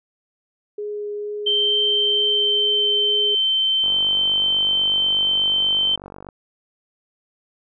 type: tone with vibrato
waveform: sine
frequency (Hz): 415.3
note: G#4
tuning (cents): 0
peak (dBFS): -25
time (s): 0.78-3.35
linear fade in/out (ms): 5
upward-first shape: triangle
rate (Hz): 2.2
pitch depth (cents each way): 8
type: tone with pitch glide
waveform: sine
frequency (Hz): 3120 to 3098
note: G7 to G7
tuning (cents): -9 to -21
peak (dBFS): -16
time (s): 1.46-5.96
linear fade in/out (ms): 10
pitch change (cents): -12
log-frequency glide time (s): 1.99-2.84
type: click train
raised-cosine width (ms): 1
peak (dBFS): -23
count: 119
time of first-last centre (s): 3.84-6.288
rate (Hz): 48.2
effects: none